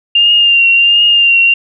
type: tone with vibrato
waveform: sine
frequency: 2794 Hz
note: F7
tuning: in tune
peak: -5 dBFS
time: 0.15-1.54 s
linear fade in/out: 5 ms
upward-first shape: triangle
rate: 1.4 Hz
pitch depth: 38 cents each way
effects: none